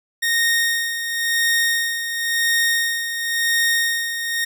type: tone with tremolo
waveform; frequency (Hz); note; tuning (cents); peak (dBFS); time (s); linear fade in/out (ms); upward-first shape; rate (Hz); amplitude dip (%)
sawtooth; 1854; A#6; -10; -12; 0.22-4.45; 10; sine; 0.95; 60
effects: none